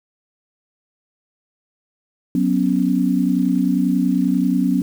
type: chord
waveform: sine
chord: F# suspended fourth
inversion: none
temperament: equal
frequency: 185 / 246.9 / 277.2 Hz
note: F#3 / B3 / C#4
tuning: 0 / 0 / 0 cents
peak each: -19 dBFS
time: 2.35-4.82 s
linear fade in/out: 2 ms
effects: 7-bit